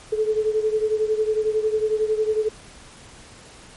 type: beating tone pair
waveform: sine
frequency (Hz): 430 / 441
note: A4 / A4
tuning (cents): -40 / +4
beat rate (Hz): 11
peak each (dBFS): -20 / -24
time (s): 0.12-2.49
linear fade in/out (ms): 10
effects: pink hiss -45 dBFS RMS until 3.76 s + MP3 48 kbps